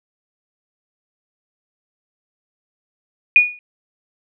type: tone with exponential decay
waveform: sine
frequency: 2454 Hz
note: D#7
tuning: 25 cents flat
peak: -3 dBFS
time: 3.36-3.59 s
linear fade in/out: 1 ms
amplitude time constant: 50 ms
effects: none